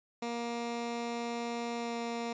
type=tone with pitch glide; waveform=15% pulse; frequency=235.6 to 234.1 Hz; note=A#3 to A#3; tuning=+19 to +8 cents; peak=-28 dBFS; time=0.22-2.33 s; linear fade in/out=5 ms; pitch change=-11 cents; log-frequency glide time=1.76-1.95 s; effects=resampled to 16000 Hz